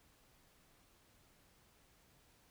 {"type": "silence", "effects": ["pink hiss -69 dBFS RMS until 2.5 s"]}